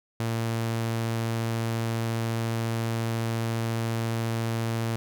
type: tone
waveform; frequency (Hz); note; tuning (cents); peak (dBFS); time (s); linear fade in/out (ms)
sawtooth; 114.3; A#2; -34; -22; 0.2-4.96; 0
effects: none